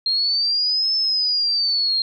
sine linear two-way sweep, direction up then down, 4186 to 5274 to 4186 Hz, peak -17 dBFS, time 0.06-2.02 s, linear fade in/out 2 ms, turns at 0.95 s, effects none

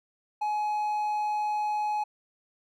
triangle tone, 843 Hz, G#5, 26 cents sharp, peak -24 dBFS, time 0.41-2.04 s, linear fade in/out 10 ms, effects none

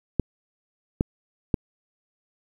clicks, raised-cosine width 3 ms, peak -7 dBFS, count 3, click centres 0.197 / 1.009 / 1.542 s, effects 8-bit

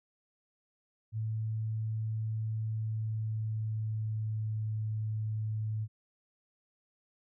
sine tone with pitch glide, 110 to 108.55 Hz, A2 to A2, 0 to -23 cents, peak -31 dBFS, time 1.12-5.88 s, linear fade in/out 50 ms, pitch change -23 cents, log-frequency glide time 2.69-4.68 s, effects none

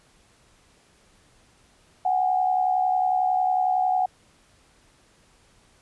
sine tone pair together, 741 / 812 Hz, F#5 / G#5, +2 / -39 cents, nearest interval major second, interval 159 cents, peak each -20 / -27 dBFS, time 2.05-4.06 s, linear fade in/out 5 ms, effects pink hiss -59 dBFS RMS until 5.81 s + resampled to 24000 Hz

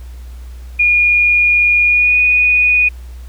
sine tone with pitch glide, 2434 to 2471 Hz, D#7 to D#7, -39 to -13 cents, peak -8 dBFS, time 0.79-2.89 s, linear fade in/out 10 ms, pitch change +26 cents, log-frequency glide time 1.86-2.18 s, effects added 61 Hz sine -28 dBFS peak until 3.28 s + pink hiss -47 dBFS RMS until 3.28 s

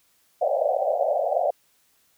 white band-pass noise, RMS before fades -23 dBFS, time 0.41-1.51 s, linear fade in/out 10 ms, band 510 to 750 Hz, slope 96 dB/octave, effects white hiss -64 dBFS RMS until 2.17 s

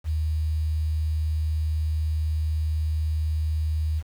sine tone with quantisation, 78 Hz, D#2, 5 cents sharp, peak -22 dBFS, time 0.04-4.03 s, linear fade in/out 50 ms, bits 8, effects none

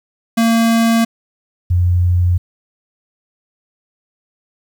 square / sine tone pair in turn, 228.6 / 88.75 Hz, A#3 / F2, -34 / +28 cents, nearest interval octave + major third, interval 1638 cents, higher first, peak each -11 / -10 dBFS, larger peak second, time 0.37-1.05 / 1.7-2.38 s, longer neither, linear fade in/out 10 ms, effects 8-bit

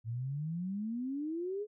sine exponential sweep, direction up, 110 to 430.8 Hz, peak -34 dBFS, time 0.04-1.67 s, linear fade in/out 50 ms, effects none

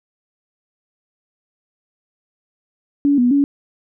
sine tone with pitch steps, 284.6 / 244.7 / 282.3 Hz, C#4 / B3 / C#4, +46 / -16 / +32 cents, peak -11 dBFS, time 3.05-3.44 s, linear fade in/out 0 ms, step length 130 ms, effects none

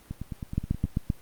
two click trains, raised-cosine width 5 ms, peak -12 / -21 dBFS, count 5 / 8, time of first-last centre 0.58-1.102 / 0.11-0.852 s, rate 7.67 / 9.43 Hz, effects pink hiss -55 dBFS RMS until 1.21 s + Opus 32 kbps

